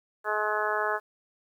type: harmonic tone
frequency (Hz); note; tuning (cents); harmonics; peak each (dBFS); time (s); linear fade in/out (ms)
212.2; G#3; +38; 2 / 3 / 4 / 5 / 6 / 7 / 8; -33 / -33 / -33 / -33 / -33 / -33 / -33; 0.24-1; 50
effects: 10-bit